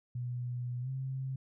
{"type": "tone with pitch glide", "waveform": "sine", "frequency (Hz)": [122.9, 132.48], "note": ["B2", "C3"], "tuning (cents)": [-8, 22], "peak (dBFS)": -34, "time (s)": [0.15, 1.36], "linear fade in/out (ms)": 5, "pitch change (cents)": 130, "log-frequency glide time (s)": [0.81, 0.89], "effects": []}